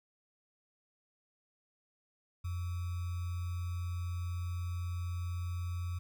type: tone with sample-and-hold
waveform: sine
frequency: 88 Hz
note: F2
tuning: 14 cents sharp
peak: -34 dBFS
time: 2.44-5.99 s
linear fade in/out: 10 ms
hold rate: 1225 Hz
effects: none